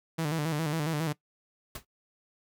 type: tone with vibrato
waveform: sawtooth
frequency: 155.56 Hz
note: D#3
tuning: in tune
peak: -24 dBFS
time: 0.18-1.13 s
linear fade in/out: 10 ms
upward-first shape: square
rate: 7.3 Hz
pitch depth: 82 cents each way
type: noise with exponential decay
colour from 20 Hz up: pink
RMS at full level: -33 dBFS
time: 1.75-1.85 s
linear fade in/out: 5 ms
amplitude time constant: 20 ms
effects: noise-tail reverb RT60 0.1 s tail -20 dB re dry